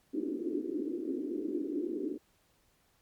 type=band-pass noise; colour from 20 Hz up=pink; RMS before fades=-35 dBFS; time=0.13-2.18 s; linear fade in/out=20 ms; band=280 to 370 Hz; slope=48 dB/octave; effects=pink hiss -70 dBFS RMS until 3.01 s + MP3 96 kbps